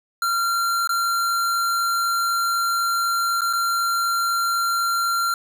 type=tone with dropouts; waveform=square; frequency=1376 Hz; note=F6; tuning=26 cents flat; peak=-20 dBFS; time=0.22-5.34 s; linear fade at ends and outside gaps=2 ms; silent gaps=0.874-0.892 / 3.409-3.417 / 3.529-3.533 s; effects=none